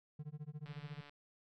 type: tone with tremolo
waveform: triangle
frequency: 149.7 Hz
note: D3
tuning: 33 cents sharp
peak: -39 dBFS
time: 0.19-1.01 s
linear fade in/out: 5 ms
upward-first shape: sine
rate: 14 Hz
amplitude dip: 100%
type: click train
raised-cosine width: 0.3 ms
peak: -40 dBFS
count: 64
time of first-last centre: 0.66-1.094 s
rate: 145 Hz
effects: none

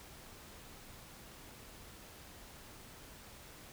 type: silence
effects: pink hiss -54 dBFS RMS until 3.72 s

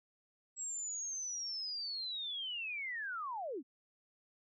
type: linear sweep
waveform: sine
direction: down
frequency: 7720 to 225.1 Hz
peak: -38 dBFS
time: 0.56-3.63 s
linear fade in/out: 50 ms
effects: none

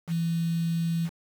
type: tone with quantisation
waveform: sine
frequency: 166.7 Hz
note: E3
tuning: 20 cents sharp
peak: -24 dBFS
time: 0.07-1.1 s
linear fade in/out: 50 ms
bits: 7
effects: none

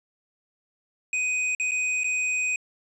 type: tone with dropouts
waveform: square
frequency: 2500 Hz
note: D#7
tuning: 8 cents sharp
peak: -24 dBFS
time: 1.13-2.56 s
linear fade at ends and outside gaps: 2 ms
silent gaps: 1.55-1.598 / 1.711-1.717 / 2.035-2.043 s
effects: resampled to 24000 Hz + 9-bit

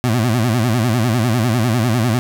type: tone with vibrato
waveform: 25% pulse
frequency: 116.54 Hz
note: A#2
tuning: in tune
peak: -10 dBFS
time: 0.04-2.19 s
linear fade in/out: 0 ms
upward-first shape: sine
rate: 10 Hz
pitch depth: 160 cents each way
effects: none

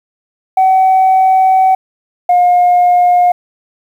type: tone pair in turn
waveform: sine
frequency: 757 / 713.3 Hz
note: F#5 / F5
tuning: +39 / +36 cents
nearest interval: minor second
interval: 103 cents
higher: first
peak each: -4 dBFS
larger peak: neither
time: 0.57-1.75 / 2.29-3.32 s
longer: first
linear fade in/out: 5 ms
effects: tanh soft clip ceiling -3 dBFS + 7-bit

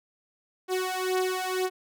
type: beating tone pair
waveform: sawtooth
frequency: 370 / 372 Hz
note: F#4 / F#4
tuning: 0 / +9 cents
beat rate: 2 Hz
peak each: -25 dBFS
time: 0.68-1.7 s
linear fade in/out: 50 ms
effects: none

